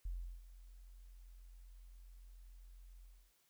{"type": "tone with ADSR envelope", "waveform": "sine", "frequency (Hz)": 43.65, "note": "F1", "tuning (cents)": 0, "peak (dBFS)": -38, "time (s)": [0.05, 3.33], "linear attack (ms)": 6, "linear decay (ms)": 360, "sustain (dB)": -16, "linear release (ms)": 300, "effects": ["white hiss -75 dBFS RMS until 3.49 s"]}